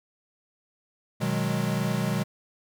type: chord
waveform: square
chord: G# minor seventh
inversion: first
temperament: equal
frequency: 123.47 / 155.56 / 185 / 207.7 Hz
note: B2 / D#3 / F#3 / G#3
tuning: 0 / 0 / 0 / 0 cents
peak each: -31 dBFS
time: 1.2-2.24 s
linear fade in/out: 20 ms
effects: none